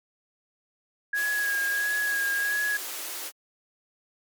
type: tone with vibrato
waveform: sine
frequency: 1653 Hz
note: G#6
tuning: 9 cents flat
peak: -24 dBFS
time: 1.13-2.77 s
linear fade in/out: 5 ms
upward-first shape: sine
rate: 1.5 Hz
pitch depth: 29 cents each way
type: high-pass noise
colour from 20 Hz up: white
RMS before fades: -35 dBFS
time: 1.14-3.32 s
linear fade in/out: 50 ms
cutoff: 280 Hz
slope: 96 dB/octave
effects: MP3 96 kbps